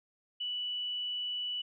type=tone; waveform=sine; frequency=2960 Hz; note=F#7; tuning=in tune; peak=-33 dBFS; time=0.4-1.62 s; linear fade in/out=10 ms; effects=none